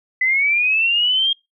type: linear sweep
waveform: sine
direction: up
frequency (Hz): 2000 to 3240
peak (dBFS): -14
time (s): 0.21-1.33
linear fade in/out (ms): 5
effects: noise-tail reverb RT60 0.2 s tail -25 dB re dry